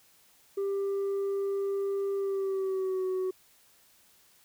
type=tone with pitch glide; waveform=sine; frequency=395.4 to 373.2 Hz; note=G4 to F#4; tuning=+15 to +15 cents; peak=-25 dBFS; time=0.57-3.31 s; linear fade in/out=10 ms; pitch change=-100 cents; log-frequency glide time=2.16-3.05 s; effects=tanh soft clip ceiling -27 dBFS + white hiss -62 dBFS RMS until 4.44 s